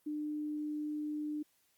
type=tone; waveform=sine; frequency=300.3 Hz; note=D4; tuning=39 cents sharp; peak=-35 dBFS; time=0.06-1.43 s; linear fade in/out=10 ms; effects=white hiss -73 dBFS RMS until 1.77 s + Opus 32 kbps